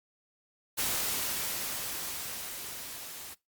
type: noise with level ramp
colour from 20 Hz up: white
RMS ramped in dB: -30 to -44 dBFS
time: 0.77-3.35 s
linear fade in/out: 20 ms
effects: noise-tail reverb RT60 0.2 s tail -21 dB re dry + Opus 48 kbps